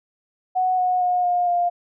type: tone with pitch steps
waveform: sine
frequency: 740 / 730.2 / 720.6 / 711.1 / 701.7 Hz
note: F#5 / F#5 / F#5 / F5 / F5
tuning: 0 / -23 / -46 / +31 / +8 cents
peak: -17 dBFS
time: 0.55-1.7 s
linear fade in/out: 20 ms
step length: 230 ms
effects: none